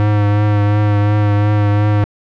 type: tone with vibrato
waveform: square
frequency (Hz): 103.83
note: G#2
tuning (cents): 0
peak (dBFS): -11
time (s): 0-2.04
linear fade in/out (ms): 0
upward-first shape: triangle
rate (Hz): 2.8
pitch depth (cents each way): 25
effects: low-pass 2000 Hz 12 dB/octave